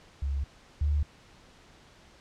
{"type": "tone pair in turn", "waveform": "sine", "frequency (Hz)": [69.3, 73.57], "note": ["C#2", "D2"], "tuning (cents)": [0, 4], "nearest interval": "minor second", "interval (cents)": 104, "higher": "second", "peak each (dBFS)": [-27, -23], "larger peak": "second", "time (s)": [[0.22, 0.44], [0.81, 1.03]], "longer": "neither", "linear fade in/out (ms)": 5, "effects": ["pink hiss -56 dBFS RMS until 2.2 s", "low-pass 6000 Hz 12 dB/octave"]}